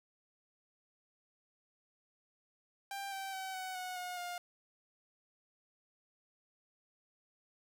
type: tone with pitch steps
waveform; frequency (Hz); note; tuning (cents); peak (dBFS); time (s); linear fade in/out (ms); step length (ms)
sawtooth; 791 / 776.5 / 762.3 / 748.3 / 734.6 / 721.2 / 708; G5 / G5 / G5 / F#5 / F#5 / F#5 / F5; +15 / -17 / -49 / +19 / -13 / -45 / +23; -36; 2.91-4.38; 2; 210
effects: none